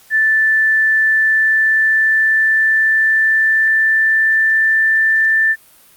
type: tone with pitch glide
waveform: sine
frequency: 1760 to 1774.3 Hz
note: A6 to A6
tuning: 0 to +14 cents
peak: -10 dBFS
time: 0.1-5.56 s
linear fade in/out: 50 ms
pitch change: +14 cents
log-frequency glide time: 1.06-5.22 s
effects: white hiss -47 dBFS RMS until 5.96 s + Opus 48 kbps